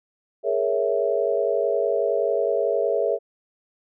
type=chord; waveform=sine; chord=A# half-diminished seventh; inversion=third; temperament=equal; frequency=415.3 / 466.2 / 554.4 / 659.3 Hz; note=G#4 / A#4 / C#5 / E5; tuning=0 / 0 / 0 / 0 cents; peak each=-25 dBFS; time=0.43-3.19 s; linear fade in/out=50 ms; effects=none